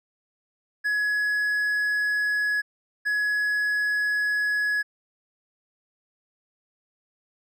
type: tone pair in turn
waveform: triangle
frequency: 1684 / 1684 Hz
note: G#6 / G#6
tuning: +24 / +24 cents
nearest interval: unison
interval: 0 cents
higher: neither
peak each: -20 dBFS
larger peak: neither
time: 0.84-2.62 / 3.05-4.83 s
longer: neither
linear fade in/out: 20 ms
effects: none